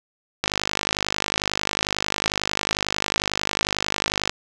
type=click train; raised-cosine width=0.2 ms; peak=-3 dBFS; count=198; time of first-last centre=0.44-4.295 s; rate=51.1 Hz; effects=none